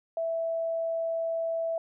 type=tone; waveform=sine; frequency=659.3 Hz; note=E5; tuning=in tune; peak=-27 dBFS; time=0.17-1.78 s; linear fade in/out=2 ms; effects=none